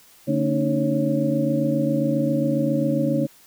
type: tone cluster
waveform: sine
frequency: 147 / 227.5 / 281.8 / 309.2 / 551 Hz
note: D3 / A#3 / C#4 / D#4 / C#5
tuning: +2 / -42 / +29 / -11 / -11 cents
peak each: -25 dBFS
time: 0.27-3.27 s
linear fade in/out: 20 ms
effects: white hiss -52 dBFS RMS until 3.46 s